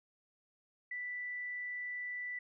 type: tone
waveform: sine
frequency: 1975.5 Hz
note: B6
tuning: in tune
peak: -38 dBFS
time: 0.91-2.39 s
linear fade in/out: 5 ms
effects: none